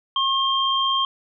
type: tone pair together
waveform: sine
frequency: 1078 / 3179 Hz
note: C#6 / G7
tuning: -49 / +24 cents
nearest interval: octave + perfect fifth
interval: 1873 cents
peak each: -21 dBFS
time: 0.16-1.05 s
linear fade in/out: 2 ms
effects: none